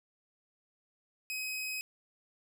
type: tone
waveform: sawtooth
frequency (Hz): 2531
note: D#7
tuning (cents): +29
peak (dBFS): -32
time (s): 1.3-1.81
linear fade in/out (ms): 0
effects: none